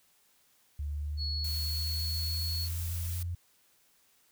sine exponential sweep, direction up, 72.5 to 87.31 Hz, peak -32 dBFS, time 0.79-3.35 s, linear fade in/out 5 ms
sine tone, 4367 Hz, C#8, 27 cents flat, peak -34 dBFS, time 1.17-2.69 s, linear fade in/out 50 ms
blue noise, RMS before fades -42 dBFS, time 1.44-3.23 s, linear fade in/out 5 ms
effects white hiss -67 dBFS RMS until 4.31 s

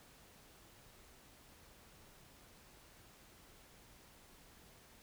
silence, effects pink hiss -62 dBFS RMS until 5.02 s

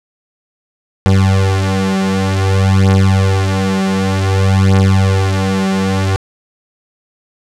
30% pulse beating tone pair, 95.8 / 96.34 Hz, G2 / G2, -39 / -30 cents, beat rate 0.54 Hz, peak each -10 dBFS, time 1.06-6.16 s, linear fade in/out 0 ms, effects low-pass 8000 Hz 12 dB/octave

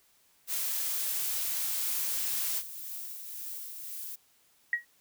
blue noise, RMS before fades -32 dBFS, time 0.47-2.63 s, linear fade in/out 50 ms
violet noise with tremolo, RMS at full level -39 dBFS, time 1.77-4.16 s, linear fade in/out 10 ms, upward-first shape triangle, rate 1.9 Hz, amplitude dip 40%
sine tone with exponential decay, 1904 Hz, A#6, 36 cents sharp, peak -21 dBFS, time 4.73-4.85 s, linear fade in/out 2 ms, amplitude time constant 25 ms
effects white hiss -66 dBFS RMS until 5 s

